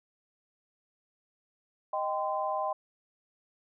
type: chord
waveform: sine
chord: C minor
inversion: first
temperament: equal with one note detuned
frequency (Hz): 622.3 / 784 / 1029.1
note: Eb5 / G5 / C6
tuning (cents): 0 / 0 / -29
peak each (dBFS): -33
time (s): 1.93-2.73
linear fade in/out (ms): 5
effects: none